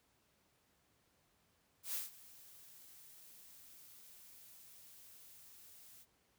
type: noise with ADSR envelope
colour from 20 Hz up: blue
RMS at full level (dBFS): -39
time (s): 1.83-6.06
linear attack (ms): 110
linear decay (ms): 160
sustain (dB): -20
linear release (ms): 49
effects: pink hiss -75 dBFS RMS until 6.38 s + high-pass 60 Hz 12 dB/octave